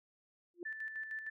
sine tone with exponential growth, 349.2 Hz, F4, in tune, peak -37 dBFS, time 0.54-0.63 s, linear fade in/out 1 ms, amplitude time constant 18 ms
sine tone with tremolo, 1760 Hz, A6, in tune, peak -38 dBFS, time 0.65-1.3 s, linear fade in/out 10 ms, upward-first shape square, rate 6.5 Hz, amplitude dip 50%
effects none

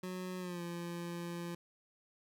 25% pulse tone with pitch glide, 183.5 to 172.2 Hz, F#3 to F3, -14 to -24 cents, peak -36 dBFS, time 0.03-1.55 s, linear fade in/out 5 ms, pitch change -110 cents, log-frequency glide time 0.39-0.62 s, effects none

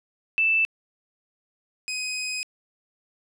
sine / 20% pulse tone pair in turn, 2645 / 2512 Hz, E7 / D#7, +5 / +16 cents, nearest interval minor second, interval 89 cents, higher first, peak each -18 / -23 dBFS, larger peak first, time 0.38-0.65 / 1.88-2.43 s, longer second, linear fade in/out 0 ms, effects low-pass 12000 Hz 12 dB/octave

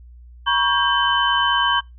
sine tone cluster, 957 / 1106 / 1590 / 3047 Hz, A#5 / C#6 / G6 / G7, +45 / -4 / +24 / -50 cents, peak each -21 dBFS, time 0.46-1.81 s, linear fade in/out 20 ms, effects noise-tail reverb RT60 0.2 s tail -24 dB re dry + added 60 Hz sine -40 dBFS peak until 1.98 s

